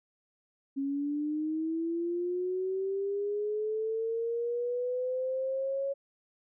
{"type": "linear sweep", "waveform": "sine", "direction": "up", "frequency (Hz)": [272.1, 554.4], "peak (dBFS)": -29, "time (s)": [0.76, 5.94], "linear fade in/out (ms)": 20, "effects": []}